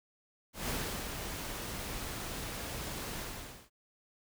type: noise with ADSR envelope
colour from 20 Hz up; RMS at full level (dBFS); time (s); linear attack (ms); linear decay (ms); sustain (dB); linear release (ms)
pink; -35; 0.53-3.7; 150; 360; -5; 500
effects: none